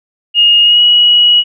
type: tone with pitch glide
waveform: sine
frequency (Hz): 2853 to 2913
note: F7 to F#7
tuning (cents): +36 to -28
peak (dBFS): -4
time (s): 0.34-1.44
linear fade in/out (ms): 50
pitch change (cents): +36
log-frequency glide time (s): 0.62-0.81
effects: none